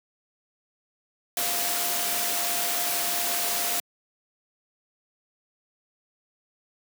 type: tone in noise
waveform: sine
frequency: 698.5 Hz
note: F5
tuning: in tune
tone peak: -35 dBFS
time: 1.37-3.8 s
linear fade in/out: 2 ms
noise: white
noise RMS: -27 dBFS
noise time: 1.37-3.8 s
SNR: -11 dB
effects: high-pass 200 Hz 12 dB/octave